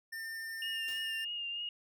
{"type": "tone with pitch glide", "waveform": "square", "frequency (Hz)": [1803, 1791.6], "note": ["A6", "A6"], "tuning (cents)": [42, 31], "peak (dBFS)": -40, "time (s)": [0.12, 1.25], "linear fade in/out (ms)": 10, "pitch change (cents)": -11, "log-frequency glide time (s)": [0.74, 1.12]}
{"type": "tone with vibrato", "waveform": "sine", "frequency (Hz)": 2829, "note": "F7", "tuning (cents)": 22, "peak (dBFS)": -36, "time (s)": [0.62, 1.69], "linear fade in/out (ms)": 2, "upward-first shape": "triangle", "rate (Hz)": 3.2, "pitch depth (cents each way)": 32}
{"type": "noise with exponential decay", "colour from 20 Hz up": "white", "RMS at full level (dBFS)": -48, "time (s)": [0.88, 1.25], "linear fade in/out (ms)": 0, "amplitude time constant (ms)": 79}
{"effects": []}